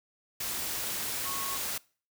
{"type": "tone in noise", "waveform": "sine", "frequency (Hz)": 1100, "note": "C#6", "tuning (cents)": -14, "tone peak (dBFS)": -38, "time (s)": [1.25, 1.57], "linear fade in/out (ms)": 5, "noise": "white", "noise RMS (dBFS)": -34, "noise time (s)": [0.4, 1.78], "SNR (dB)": -7, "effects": ["noise-tail reverb RT60 0.4 s tail -23 dB re dry"]}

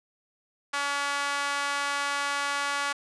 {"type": "tone with high-pass filter", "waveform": "sawtooth", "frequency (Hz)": 283.7, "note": "C#4", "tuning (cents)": 40, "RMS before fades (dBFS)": -29, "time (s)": [0.73, 2.93], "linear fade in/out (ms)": 10, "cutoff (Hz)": 1200, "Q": 1.7, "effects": ["resampled to 22050 Hz", "9-bit"]}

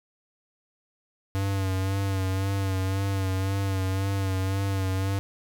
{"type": "tone with vibrato", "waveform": "square", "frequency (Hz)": 96.4, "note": "G2", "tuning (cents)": -28, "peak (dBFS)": -25, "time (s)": [1.35, 5.19], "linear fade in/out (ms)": 0, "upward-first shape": "sine", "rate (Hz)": 1.9, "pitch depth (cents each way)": 38, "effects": []}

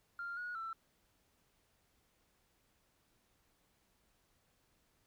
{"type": "tone with pitch steps", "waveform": "sine", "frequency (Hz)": [1394, 1451, 1335], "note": ["F6", "F#6", "E6"], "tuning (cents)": [-4, -34, 22], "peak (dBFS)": -39, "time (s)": [0.19, 0.73], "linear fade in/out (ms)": 2, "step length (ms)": 180, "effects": ["tanh soft clip ceiling -36 dBFS", "pink hiss -75 dBFS RMS until 5.06 s"]}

